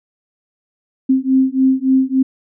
sine beating tone pair, 261.6 / 265.1 Hz, C4 / C4, 0 / +23 cents, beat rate 3.5 Hz, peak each -14 dBFS, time 1.09-2.23 s, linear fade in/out 10 ms, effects none

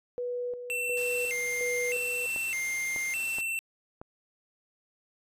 sine tone with tremolo, 490 Hz, B4, 14 cents flat, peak -30 dBFS, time 0.18-2.26 s, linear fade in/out 0 ms, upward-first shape square, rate 1.4 Hz, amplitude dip 55%
square tone with vibrato, 2382 Hz, D7, 24 cents sharp, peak -30 dBFS, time 0.7-3.59 s, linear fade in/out 0 ms, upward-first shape square, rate 0.82 Hz, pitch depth 210 cents each way
white noise, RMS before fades -44 dBFS, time 0.97-3.41 s, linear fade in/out 2 ms
clicks, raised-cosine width 1 ms, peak -28 dBFS, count 4, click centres 2.362 / 2.962 / 3.385 / 4.015 s
effects resampled to 32000 Hz

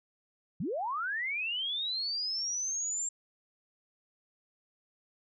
sine linear sweep, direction up, 130 to 7460 Hz, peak -31 dBFS, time 0.6-3.09 s, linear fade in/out 5 ms, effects none

